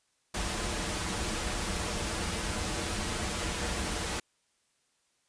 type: noise with comb filter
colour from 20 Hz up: pink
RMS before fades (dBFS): -33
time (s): 0.34-4.2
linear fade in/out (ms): 5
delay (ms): 7.5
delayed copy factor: -0.55
effects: white hiss -73 dBFS RMS until 5.28 s + resampled to 22050 Hz